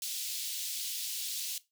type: high-pass noise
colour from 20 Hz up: pink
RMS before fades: -37 dBFS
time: 0.02-1.58 s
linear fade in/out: 2 ms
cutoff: 3300 Hz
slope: 24 dB/octave
effects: noise-tail reverb RT60 0.2 s tail -17 dB re dry